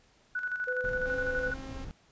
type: tone with tremolo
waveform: sine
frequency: 1480 Hz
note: F#6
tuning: in tune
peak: -29 dBFS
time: 0.35-1.54 s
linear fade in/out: 5 ms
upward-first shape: square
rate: 12 Hz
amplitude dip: 55%
type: tone with pitch glide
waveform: sine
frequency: 503 to 506.5 Hz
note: B4 to B4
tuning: +32 to +44 cents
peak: -32 dBFS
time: 0.67-1.51 s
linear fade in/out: 10 ms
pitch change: +12 cents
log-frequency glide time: 0.77-0.95 s
type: noise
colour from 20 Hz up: brown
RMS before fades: -40 dBFS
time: 0.84-1.91 s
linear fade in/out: 0 ms
type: tone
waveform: sawtooth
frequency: 266.9 Hz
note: C4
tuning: 35 cents sharp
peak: -39 dBFS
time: 1.06-1.85 s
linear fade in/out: 10 ms
effects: pink hiss -64 dBFS RMS until 2.11 s + resampled to 16000 Hz